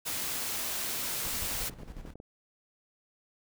white noise, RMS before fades -34 dBFS, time 0.05-1.7 s, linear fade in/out 20 ms
brown noise with tremolo, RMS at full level -42 dBFS, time 1.24-2.14 s, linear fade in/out 10 ms, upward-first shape square, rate 11 Hz, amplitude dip 55%
clicks, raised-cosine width 2 ms, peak -32 dBFS, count 6, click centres 1.62 / 1.697 / 1.833 / 2.052 / 2.156 / 2.201 s
effects none

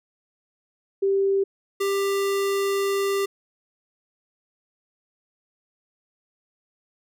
sine / square tone pair in turn, 392 / 395.6 Hz, G4 / G4, 0 / +16 cents, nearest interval unison, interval 16 cents, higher second, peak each -18 / -22 dBFS, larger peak first, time 1.02-1.44 / 1.8-3.26 s, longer second, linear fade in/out 10 ms, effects none

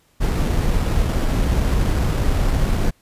brown noise with sample-and-hold, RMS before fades -18 dBFS, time 0.2-2.91 s, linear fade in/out 20 ms, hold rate 6300 Hz, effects pink hiss -59 dBFS RMS until 3.01 s + resampled to 32000 Hz

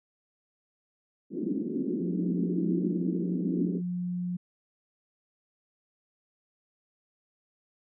white band-pass noise, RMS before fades -31 dBFS, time 1.3-3.82 s, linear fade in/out 50 ms, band 190 to 360 Hz, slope 48 dB/octave
sine tone, 178.2 Hz, F3, 35 cents sharp, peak -29 dBFS, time 2-4.37 s, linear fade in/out 10 ms
effects none

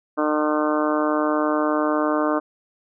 harmonic tone, 151.7 Hz, D#3, 44 cents flat, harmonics 2 / 3 / 4 / 5 / 6 / 7 / 8 / 9 / 10, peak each -22 / -28 / -24 / -32 / -32 / -28 / -28 / -34 / -34 dBFS, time 0.17-2.4 s, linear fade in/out 20 ms, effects none

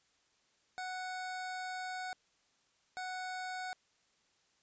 25% pulse tone bursts at uneven times, 740 Hz, F#5, in tune, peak -35 dBFS, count 2, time 0.78-2.13 / 2.97-3.73 s, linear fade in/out 0 ms, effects white hiss -73 dBFS RMS until 4.62 s + resampled to 16000 Hz

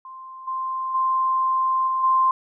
sine tone with level steps, 1046.5 Hz, C6, in tune, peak -36 / -24 / -18 / -20 / -15 dBFS, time 0.05-2.31 s, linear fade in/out 2 ms, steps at 0.47 / 0.94 / 1.87 / 2.03 s, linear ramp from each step 10 ms, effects none

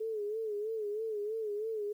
sine tone with vibrato, 429.1 Hz, A4, 43 cents flat, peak -33 dBFS, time 0-1.93 s, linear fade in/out 10 ms, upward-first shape sine, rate 3.1 Hz, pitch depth 82 cents each way, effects 11-bit

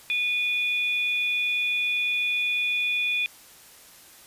sine tone pair together, 2458 / 3466 Hz, D#7 / A7, -22 / -27 cents, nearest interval tritone, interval 595 cents, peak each -23 / -31 dBFS, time 0.1-3.26 s, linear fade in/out 0 ms, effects white hiss -50 dBFS RMS until 4.26 s + resampled to 32000 Hz

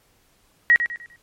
sine tone with echo, 1901 Hz, A#6, 33 cents sharp, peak -10 dBFS, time 0.7-0.76 s, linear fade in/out 0 ms, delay 100 ms, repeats 4, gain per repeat -9 dB, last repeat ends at 1.16 s, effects pink hiss -61 dBFS RMS until 1.22 s + MP3 64 kbps

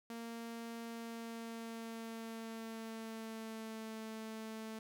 sawtooth tone with pitch glide, 231 to 220.6 Hz, A#3 to A3, -16 to +5 cents, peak -40 dBFS, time 0.1-4.79 s, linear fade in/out 2 ms, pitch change -79 cents, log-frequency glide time 0.84-4 s, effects none

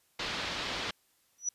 white low-pass noise, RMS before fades -36 dBFS, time 0.19-0.91 s, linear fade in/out 5 ms, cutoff 4400 Hz, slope 24 dB/octave
sine tone with exponential growth, 5890 Hz, F#8, 9 cents flat, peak -25 dBFS, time 1.38-1.49 s, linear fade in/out 5 ms, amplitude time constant 23 ms
effects white hiss -70 dBFS RMS until 1.54 s + resampled to 32000 Hz

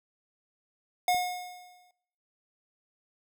square tone with exponential decay, 722 Hz, F#5, 43 cents flat, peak -22 dBFS, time 1.08-1.91 s, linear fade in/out 2 ms, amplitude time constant 180 ms
click, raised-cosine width 2 ms, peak -32 dBFS, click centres 1.146 s
effects noise-tail reverb RT60 0.8 s tail -21 dB re dry

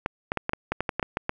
clicks, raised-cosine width 0.5 ms, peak -10 dBFS, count 12, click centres 0.061 / 0.319 / 0.373 / 0.494 / 0.534 / 0.72 / 0.806 / 0.892 / 0.996 / 1.028 / 1.171 / 1.294 s, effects none

